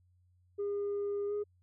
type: tone with pitch glide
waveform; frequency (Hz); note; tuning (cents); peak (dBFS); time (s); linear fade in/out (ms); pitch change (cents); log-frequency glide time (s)
sine; 405.9 to 414; G#4 to G#4; -40 to -5; -30; 0.58-1.44; 20; +35; 1.27-1.33
effects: tanh soft clip ceiling -30 dBFS + added 90 Hz sine -65 dBFS peak until 1.62 s